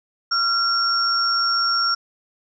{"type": "tone pair together", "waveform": "sine", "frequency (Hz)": [1373, 5516], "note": ["F6", "F8"], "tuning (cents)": [-30, -22], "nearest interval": "2 octaves", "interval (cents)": 2408, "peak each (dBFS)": -20, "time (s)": [0.31, 1.95], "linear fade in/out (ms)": 10, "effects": []}